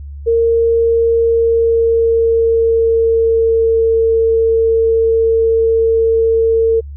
sine tone with pitch glide, 460.3 to 452.7 Hz, A#4 to A4, -22 to +49 cents, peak -9 dBFS, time 0.26-6.81 s, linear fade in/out 20 ms, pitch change -29 cents, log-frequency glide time 1.17-3.94 s, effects added 71 Hz sine -26 dBFS peak until 6.96 s

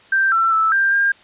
sine tone with pitch steps, 1570 / 1342 / 1315 / 1586 / 1606 Hz, G6 / E6 / E6 / G6 / G6, +2 / +31 / -5 / +20 / +41 cents, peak -13 dBFS, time 0.12-1.12 s, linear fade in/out 5 ms, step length 200 ms, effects white hiss -48 dBFS RMS until 1.23 s + resampled to 8000 Hz

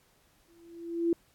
sine tone with exponential growth, 337.5 Hz, E4, 41 cents sharp, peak -21 dBFS, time 0.48-1.13 s, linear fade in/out 2 ms, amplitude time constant 140 ms, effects pink hiss -66 dBFS RMS until 1.34 s + AAC 64 kbps

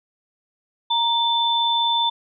sine tone pair together, 935 / 3530 Hz, A#5 / A7, +5 / +5 cents, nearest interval octave + major seventh, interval 2300 cents, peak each -20 / -20 dBFS, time 0.9-2.1 s, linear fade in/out 10 ms, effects none

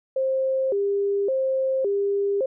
sine tone with vibrato, 460.3 Hz, A#4, 22 cents flat, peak -20 dBFS, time 0.16-2.46 s, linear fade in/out 5 ms, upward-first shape square, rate 0.89 Hz, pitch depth 240 cents each way, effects none

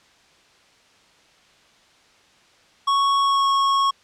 square tone with pitch glide, 1108.7 to 1099.1 Hz, C#6 to C#6, 0 to -15 cents, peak -17 dBFS, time 2.87-3.91 s, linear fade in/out 10 ms, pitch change -15 cents, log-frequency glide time 3.21-3.49 s, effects white hiss -55 dBFS RMS until 4.03 s + low-pass 5000 Hz 12 dB/octave

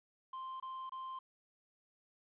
triangle tone bursts, 1046.5 Hz, C6, in tune, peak -40 dBFS, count 3, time 0.33-1.19 s, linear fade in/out 5 ms, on 270 ms, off 25 ms, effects resampled to 8000 Hz + 12-bit

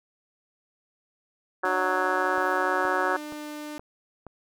harmonic tone, 185 Hz, F#3, in tune, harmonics 2 / 3 / 4 / 5 / 6 / 7 / 8 / 9, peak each -31 / -31 / -31 / -31 / -31 / -31 / -31 / -31 dBFS, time 1.63-3.17 s, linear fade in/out 10 ms
sawtooth tone, 299.8 Hz, D4, 36 cents sharp, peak -31 dBFS, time 1.65-3.78 s, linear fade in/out 0 ms
click train, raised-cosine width 1 ms, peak -27 dBFS, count 5, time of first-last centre 2.38-4.267 s, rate 2.12 Hz
effects none

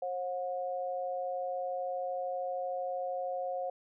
sine tone pair together, 537.1 / 724 Hz, C5 / F#5, +45 / -38 cents, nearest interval perfect fourth, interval 517 cents, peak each -35 / -36 dBFS, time 0.02-3.7 s, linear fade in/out 5 ms, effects none

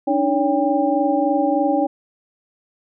sine tone cluster, 285.5 / 308.8 / 564 / 797 Hz, D4 / D#4 / C#5 / G5, -49 / -13 / +30 / +28 cents, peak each -21 dBFS, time 0.07-1.87 s, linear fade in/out 10 ms, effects none

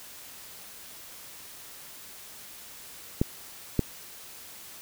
clicks, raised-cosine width 3 ms, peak -9 dBFS, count 2, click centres 3.215 / 3.793 s, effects white hiss -46 dBFS RMS until 4.81 s

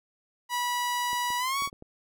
sawtooth tone with pitch glide, 975 to 1120 Hz, B5 to C#6, -23 to +18 cents, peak -23 dBFS, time 0.49-1.7 s, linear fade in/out 50 ms, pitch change +241 cents, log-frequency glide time 1.38-1.58 s
clicks, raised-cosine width 2 ms, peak -32 dBFS, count 6, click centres 1.131 / 1.304 / 1.622 / 1.675 / 1.729 / 1.824 s
effects none

